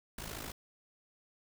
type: noise with amplitude modulation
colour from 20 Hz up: pink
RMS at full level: -40 dBFS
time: 0.18-0.52 s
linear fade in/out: 5 ms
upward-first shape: sine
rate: 53.9 Hz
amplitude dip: 70%
effects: none